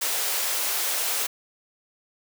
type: high-pass noise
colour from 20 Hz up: white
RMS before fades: -26 dBFS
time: 0.01-1.27 s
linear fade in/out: 10 ms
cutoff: 390 Hz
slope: 24 dB/octave
effects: none